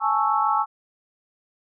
sine chord, A major seventh, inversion third, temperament equal with one note detuned, 833 / 880 / 1108.7 / 1318.5 Hz, G#5 / A5 / C#6 / E6, +5 / 0 / 0 / 0 cents, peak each -24 dBFS, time 0-0.66 s, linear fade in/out 50 ms, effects none

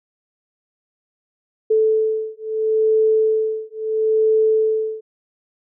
sine beating tone pair, 437.4 / 438.15 Hz, A4 / A4, -10 / -7 cents, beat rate 0.75 Hz, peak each -18 dBFS, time 1.7-5.01 s, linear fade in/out 10 ms, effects none

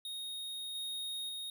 square tone with level steps, 3729 Hz, A#7, in tune, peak -40 / -38 / -40 dBFS, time 0.05-1.5 s, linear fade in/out 2 ms, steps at 0.75 / 1.29 s, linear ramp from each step 2 ms, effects none

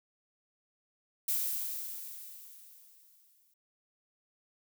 violet noise with exponential decay, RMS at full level -30 dBFS, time 1.28-3.54 s, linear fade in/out 5 ms, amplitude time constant 490 ms, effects none

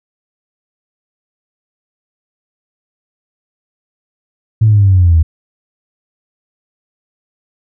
sine linear sweep, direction down, 112.4 to 77.78 Hz, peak -4 dBFS, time 4.61-5.23 s, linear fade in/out 10 ms, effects tanh soft clip ceiling 0 dBFS

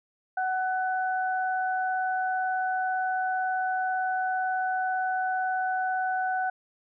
sine tone pair together, 747 / 1497.5 Hz, F#5 / F#6, +16 / +20 cents, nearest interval octave, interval 1204 cents, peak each -26 / -31 dBFS, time 0.37-6.5 s, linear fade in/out 5 ms, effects none

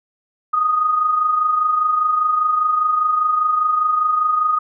sine tone with amplitude modulation, 1242 Hz, D#6, 3 cents flat, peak -12 dBFS, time 0.53-4.59 s, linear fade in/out 10 ms, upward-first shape sine, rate 25 Hz, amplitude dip 50%, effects none

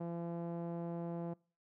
sawtooth tone with low-pass filter, 170 Hz, F3, 46 cents flat, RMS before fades -41 dBFS, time 0-1.34 s, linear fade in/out 10 ms, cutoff 710 Hz, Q 1.4, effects noise-tail reverb RT60 0.4 s tail -25 dB re dry

